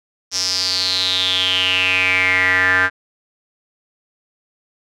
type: tone with band-pass filter sweep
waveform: square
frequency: 92.6 Hz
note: F#2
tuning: 2 cents sharp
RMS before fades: -17 dBFS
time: 0.31-2.9 s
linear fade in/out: 50 ms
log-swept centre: 5600 to 1600 Hz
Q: 7.9
effects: none